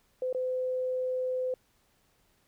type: tone with dropouts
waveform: sine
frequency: 510 Hz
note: C5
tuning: 44 cents flat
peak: -28 dBFS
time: 0.22-1.54 s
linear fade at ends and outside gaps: 2 ms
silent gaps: 0.328-0.347 s
effects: pink hiss -69 dBFS RMS until 2.47 s